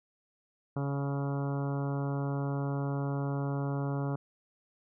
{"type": "harmonic tone", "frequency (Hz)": 140, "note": "C#3", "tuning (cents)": 18, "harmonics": [1, 2, 3, 4, 5, 6, 7, 8, 9, 10], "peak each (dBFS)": [-31, -37, -41, -43, -45, -47, -48, -49, -50, -51], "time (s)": [0.76, 4.16], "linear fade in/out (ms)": 5, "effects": []}